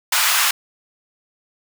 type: high-pass noise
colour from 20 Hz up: pink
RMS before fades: -17 dBFS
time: 0.12-0.51 s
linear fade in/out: 5 ms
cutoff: 1000 Hz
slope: 24 dB/octave
effects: none